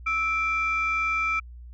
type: tone pair together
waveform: sine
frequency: 1310.1 / 2352 Hz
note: E6 / D7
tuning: -11 / +2 cents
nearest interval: minor seventh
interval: 1013 cents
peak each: -25 / -24 dBFS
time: 0.06-1.4 s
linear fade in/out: 10 ms
effects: tanh soft clip ceiling -17 dBFS + added 60 Hz sine -40 dBFS peak until 1.73 s